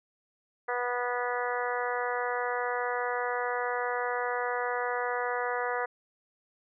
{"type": "harmonic tone", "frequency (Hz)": 244.9, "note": "B3", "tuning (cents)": -14, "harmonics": [2, 3, 4, 5, 6, 7, 8], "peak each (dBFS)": [-33, -35, -36, -37, -38, -38, -39], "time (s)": [0.68, 5.86], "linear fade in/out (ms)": 10, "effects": []}